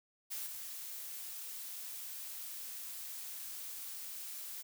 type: noise with level steps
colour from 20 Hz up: blue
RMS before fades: -41 / -45 dBFS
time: 0.3-4.63 s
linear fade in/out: 20 ms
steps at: 0.46 s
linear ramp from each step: 10 ms
effects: none